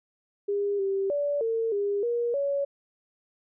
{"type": "tone with pitch steps", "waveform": "sine", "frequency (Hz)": [404.8, 390.3, 577, 453.2, 404.8, 474.7, 562], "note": ["G#4", "G4", "D5", "A#4", "G#4", "A#4", "C#5"], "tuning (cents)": [-44, -8, -31, -49, -44, 31, 24], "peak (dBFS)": -24, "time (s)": [0.48, 2.65], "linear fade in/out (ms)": 10, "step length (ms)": 310, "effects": []}